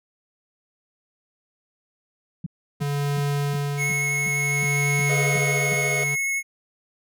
sine tone bursts, 167.8 Hz, E3, 31 cents sharp, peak -25 dBFS, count 10, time 2.44-5.74 s, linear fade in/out 5 ms, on 24 ms, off 340 ms
square tone with tremolo, 143 Hz, D3, 46 cents flat, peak -22 dBFS, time 2.8-6.16 s, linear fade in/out 20 ms, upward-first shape sine, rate 0.55 Hz, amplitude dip 55%
square tone with vibrato, 2185 Hz, C#7, 26 cents flat, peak -23 dBFS, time 3.77-6.43 s, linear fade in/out 50 ms, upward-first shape sine, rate 12 Hz, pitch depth 10 cents each way
square chord, F half-diminished seventh, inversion first, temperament equal, 415.3 / 493.9 / 622.3 / 698.5 Hz, Ab4 / Cb5 / Eb5 / F5, 0 / 0 / 0 / 0 cents, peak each -32 / -34 / -33 / -35 dBFS, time 5.09-6.04 s, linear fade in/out 5 ms
effects none

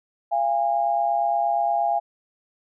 sine tone pair together, 687 / 815.5 Hz, F5 / G#5, -29 / -32 cents, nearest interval minor third, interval 297 cents, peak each -22 dBFS, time 0.31-2 s, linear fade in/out 20 ms, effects none

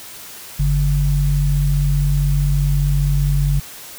sine tone pair together, 47.65 / 142.8 Hz, G1 / D3, -48 / -48 cents, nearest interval octave + perfect fifth, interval 1900 cents, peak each -16 dBFS, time 0.59-3.6 s, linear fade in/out 10 ms, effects white hiss -36 dBFS RMS until 3.98 s

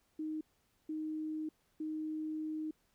sine tone bursts at uneven times, 311.1 Hz, D#4, in tune, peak -36 dBFS, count 3, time 0.19-0.41 / 0.89-1.49 / 1.8-2.71 s, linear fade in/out 5 ms, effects pink hiss -75 dBFS RMS until 2.94 s

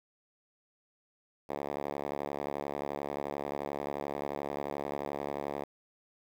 5% pulse tone with band-pass filter, 71.4 Hz, D2, 48 cents flat, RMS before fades -37 dBFS, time 1.49-5.64 s, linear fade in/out 5 ms, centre 590 Hz, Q 0.77, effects 9-bit

